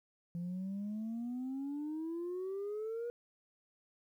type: exponential sweep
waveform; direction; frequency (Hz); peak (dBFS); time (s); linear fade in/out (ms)
sine; up; 170.1 to 481.5; -35; 0.35-3.1; 0
effects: tanh soft clip ceiling -35 dBFS + 12-bit